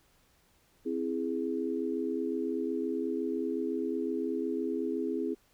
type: chord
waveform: sine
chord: C augmented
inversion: none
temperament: equal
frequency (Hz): 261.6 / 329.6 / 415.3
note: C4 / E4 / G#4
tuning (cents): 0 / 0 / 0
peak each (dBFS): -34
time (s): 0.85-5.35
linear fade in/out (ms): 20
effects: pink hiss -67 dBFS RMS until 5.53 s